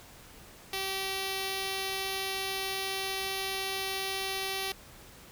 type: tone with notch filter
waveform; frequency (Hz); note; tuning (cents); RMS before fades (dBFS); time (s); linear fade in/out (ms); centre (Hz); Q
5% pulse; 385.6; G4; -28; -34; 0.73-4.72; 2; 1400; 1.7
effects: pink hiss -52 dBFS RMS until 5.31 s